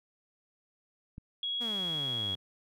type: click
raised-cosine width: 5 ms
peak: -31 dBFS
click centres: 1.181 s
type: tone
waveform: sine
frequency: 3322 Hz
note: G#7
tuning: in tune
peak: -31 dBFS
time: 1.43-2.35 s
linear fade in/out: 2 ms
type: exponential sweep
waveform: sawtooth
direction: down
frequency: 246.9 to 90.2 Hz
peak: -35 dBFS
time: 1.6-2.36 s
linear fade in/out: 20 ms
effects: none